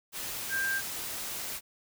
sine tone in noise, 1587 Hz, G6, 21 cents sharp, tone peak -28 dBFS, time 0.49-0.82 s, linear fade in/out 50 ms, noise white, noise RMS -37 dBFS, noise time 0.12-1.61 s, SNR +6 dB, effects none

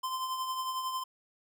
square tone with tremolo, 1036 Hz, C6, 17 cents flat, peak -31 dBFS, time 0.03-1.04 s, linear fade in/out 10 ms, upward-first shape triangle, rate 11 Hz, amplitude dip 50%, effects none

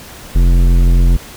sine tone with tanh clipping, 43.65 Hz, F1, in tune, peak -8 dBFS, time 0.35-1.17 s, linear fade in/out 10 ms, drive 14 dB, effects pink hiss -34 dBFS RMS until 1.36 s

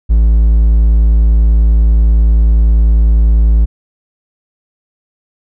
triangle tone, 55.1 Hz, A1, 3 cents sharp, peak -3 dBFS, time 0.09-3.66 s, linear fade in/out 20 ms, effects none

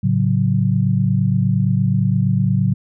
sine chord, F# minor, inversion first, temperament equal, 110 / 138.59 / 185 Hz, A2 / C#3 / F#3, 0 / 0 / 0 cents, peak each -18 dBFS, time 0.03-2.74 s, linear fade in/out 10 ms, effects none

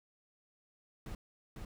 brown noise with echo, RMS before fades -43 dBFS, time 1.06-1.15 s, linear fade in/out 2 ms, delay 500 ms, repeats 1, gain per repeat -2 dB, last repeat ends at 1.65 s, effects none

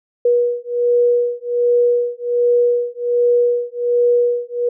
sine beating tone pair, 482.1 / 483.4 Hz, B4 / B4, -42 / -37 cents, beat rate 1.3 Hz, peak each -16 dBFS, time 0.25-4.69 s, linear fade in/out 5 ms, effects none

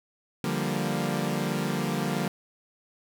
sawtooth chord, G minor seventh, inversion second, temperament equal, 146.83 / 174.61 / 196 / 233.1 Hz, D3 / F3 / G3 / Bb3, 0 / 0 / 0 / 0 cents, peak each -28 dBFS, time 0.44-2.28 s, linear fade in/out 2 ms, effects none

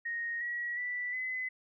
sine tone with pitch steps, 1866 / 1917.4 / 1970.1 / 2024 Hz, A#6 / A#6 / B6 / B6, +1 / +48 / -5 / +42 cents, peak -33 dBFS, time 0.05-1.49 s, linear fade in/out 10 ms, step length 360 ms, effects none

